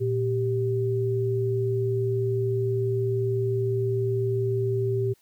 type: tone pair together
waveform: sine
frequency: 116.54 / 390.6 Hz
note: A#2 / G4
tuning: 0 / -6 cents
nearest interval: octave + major sixth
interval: 2094 cents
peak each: -25 dBFS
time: 0-5.14 s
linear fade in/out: 20 ms
effects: white hiss -64 dBFS RMS until 5.21 s